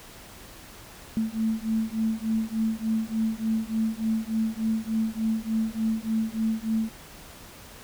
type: beating tone pair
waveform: sine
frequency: 220 / 223.4 Hz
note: A3 / A3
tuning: 0 / +27 cents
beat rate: 3.4 Hz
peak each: -27 dBFS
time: 1.17-6.89 s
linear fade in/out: 0 ms
effects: pink hiss -46 dBFS RMS until 7.83 s